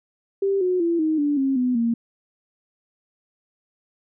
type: tone with pitch steps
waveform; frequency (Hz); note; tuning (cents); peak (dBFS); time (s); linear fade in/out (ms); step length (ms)
sine; 393 / 364.6 / 338.2 / 313.7 / 291 / 270 / 250.5 / 232.3; G4 / F#4 / E4 / D#4 / D4 / C#4 / B3 / A#3; +4 / -25 / +44 / +14 / -16 / -45 / +25 / -6; -18; 0.42-1.94; 5; 190
effects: none